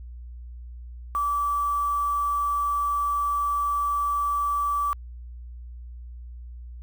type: tone with quantisation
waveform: sine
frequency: 1156 Hz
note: D6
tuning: 28 cents flat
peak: -22 dBFS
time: 1.15-4.93 s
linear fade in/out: 0 ms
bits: 7
effects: added 60 Hz sine -37 dBFS peak until 6.82 s